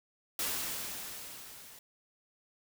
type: noise with level ramp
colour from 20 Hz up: white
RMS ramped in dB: -33 to -53 dBFS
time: 0.39-1.79 s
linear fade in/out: 2 ms
effects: none